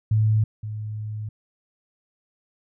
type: tone pair in turn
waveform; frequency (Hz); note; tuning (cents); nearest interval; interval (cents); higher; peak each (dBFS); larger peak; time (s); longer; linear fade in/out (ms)
sine; 108.5 / 107.19; A2 / A2; -24 / -45; unison; 21; first; -16 / -28; first; 0.11-0.44 / 0.63-1.29; second; 5
effects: none